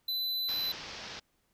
square tone, 4007 Hz, B7, 24 cents sharp, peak -31 dBFS, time 0.08-0.72 s, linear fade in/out 5 ms
white low-pass noise, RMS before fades -44 dBFS, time 0.48-1.2 s, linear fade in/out 10 ms, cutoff 5600 Hz, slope 48 dB/octave
effects pink hiss -74 dBFS RMS until 1.53 s

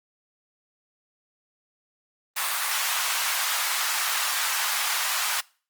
pink high-pass noise, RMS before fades -26 dBFS, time 2.36-5.41 s, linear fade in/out 10 ms, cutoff 930 Hz, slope 24 dB/octave, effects noise-tail reverb RT60 0.4 s tail -24 dB re dry + Opus 32 kbps

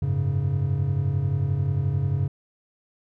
triangle chord, F# suspended second, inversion none, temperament equal, 92.5 / 103.83 / 138.59 Hz, F#2 / G#2 / C#3, 0 / 0 / 0 cents, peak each -25 / -25 / -22 dBFS, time 0.02-2.28 s, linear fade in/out 5 ms, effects none

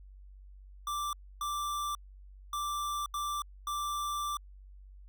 square tone bursts at uneven times, 1174.7 Hz, D6, in tune, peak -33 dBFS, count 5, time 0.87-1.13 / 1.41-1.95 / 2.53-3.06 / 3.14-3.42 / 3.67-4.37 s, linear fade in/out 2 ms, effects added 48 Hz sine -49 dBFS peak until 5.08 s

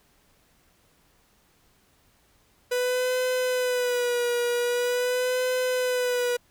45% pulse tone with vibrato, 493.9 Hz, B4, in tune, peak -23 dBFS, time 2.71-6.37 s, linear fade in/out 10 ms, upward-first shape sine, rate 0.44 Hz, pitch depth 46 cents each way, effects pink hiss -63 dBFS RMS until 6.5 s

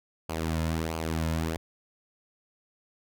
sawtooth tone with flanger, 80.8 Hz, E2, 34 cents flat, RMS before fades -30 dBFS, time 0.29-1.57 s, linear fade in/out 5 ms, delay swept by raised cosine 0.53 to 2.63 ms, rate 1.5 Hz, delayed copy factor -0.65, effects none

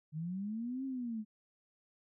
sine linear two-way sweep, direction up then down, 148.6 to 270.9 to 209.4 Hz, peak -36 dBFS, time 0.12-1.25 s, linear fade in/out 50 ms, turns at 0.85 s, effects none

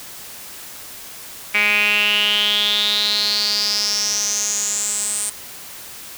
sawtooth tone with band-pass filter sweep, 207.6 Hz, G#3, in tune, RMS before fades -19 dBFS, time 1.54-5.3 s, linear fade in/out 10 ms, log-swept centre 2300 to 8800 Hz, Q 8.6, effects white hiss -36 dBFS RMS until 6.17 s

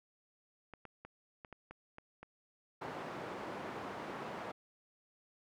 clicks, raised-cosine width 0.5 ms, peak -34 dBFS, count 8, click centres 0.737 / 0.853 / 1.05 / 1.448 / 1.527 / 1.71 / 1.984 / 2.23 s
white band-pass noise, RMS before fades -44 dBFS, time 2.81-4.52 s, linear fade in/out 10 ms, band 150 to 1000 Hz, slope 12 dB/octave
effects none

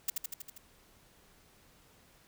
blue noise with echo, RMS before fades -30 dBFS, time 0.08-0.1 s, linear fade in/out 5 ms, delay 80 ms, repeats 6, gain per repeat -3 dB, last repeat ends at 0.58 s, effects pink hiss -63 dBFS RMS until 2.27 s

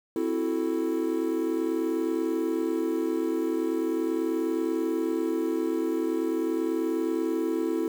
triangle chord, F# half-diminished seventh, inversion second, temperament equal, 261.6 / 329.6 / 370 / 440 Hz, C4 / E4 / F#4 / A4, 0 / 0 / 0 / 0 cents, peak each -31 / -25 / -31 / -30 dBFS, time 0.16-7.88 s, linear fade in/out 2 ms, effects 8-bit

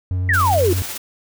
triangle tone with vibrato, 91.3 Hz, F#2, 23 cents flat, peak -16 dBFS, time 0.11-0.82 s, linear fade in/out 0 ms, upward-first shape sine, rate 9.2 Hz, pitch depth 13 cents each way
sine exponential sweep, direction down, 1986 to 329.6 Hz, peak -14 dBFS, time 0.29-0.73 s, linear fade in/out 2 ms
white noise with tremolo, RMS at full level -27 dBFS, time 0.33-0.98 s, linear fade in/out 10 ms, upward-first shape sine, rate 16 Hz, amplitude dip 35%
effects none

